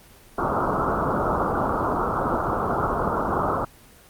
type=low-pass noise; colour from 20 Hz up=white; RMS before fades=-23 dBFS; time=0.38-3.65 s; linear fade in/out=5 ms; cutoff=1400 Hz; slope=96 dB/octave; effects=pink hiss -50 dBFS RMS until 4.09 s + Opus 24 kbps